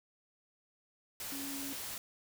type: tone in noise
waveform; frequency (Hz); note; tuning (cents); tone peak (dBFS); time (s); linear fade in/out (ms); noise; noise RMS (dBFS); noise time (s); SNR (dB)
sine; 277.2; C#4; 0; -42; 1.32-1.73; 2; white; -42; 1.2-1.98; -3
effects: none